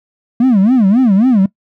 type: tone with vibrato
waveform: triangle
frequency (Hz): 223.5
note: A3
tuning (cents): +27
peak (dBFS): -4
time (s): 0.4-1.46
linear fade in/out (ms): 5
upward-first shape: sine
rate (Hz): 3.7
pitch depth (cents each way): 290
effects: noise-tail reverb RT60 0.1 s tail -22 dB re dry + tanh soft clip ceiling 0 dBFS